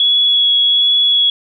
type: tone with vibrato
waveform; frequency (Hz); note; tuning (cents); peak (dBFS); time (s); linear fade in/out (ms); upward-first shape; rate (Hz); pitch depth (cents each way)
sine; 3364; G#7; +22; -9; 0-1.3; 2; sine; 1.3; 10
effects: none